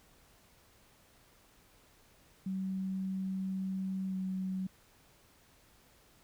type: tone with pitch glide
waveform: sine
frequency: 190 to 188.03 Hz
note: F#3 to F#3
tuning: +46 to +28 cents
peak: -33 dBFS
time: 2.46-4.67 s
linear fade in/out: 5 ms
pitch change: -18 cents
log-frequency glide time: 4.09-4.15 s
effects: pink hiss -64 dBFS RMS until 6.23 s